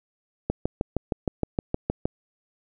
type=click train; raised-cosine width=2 ms; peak=-10 dBFS; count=11; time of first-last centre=0.5-2.055 s; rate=6.43 Hz; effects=none